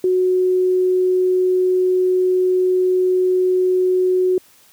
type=tone; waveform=sine; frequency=368 Hz; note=F#4; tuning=9 cents flat; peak=-13 dBFS; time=0.04-4.38 s; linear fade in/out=2 ms; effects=white hiss -51 dBFS RMS until 4.72 s + high-pass 60 Hz 12 dB/octave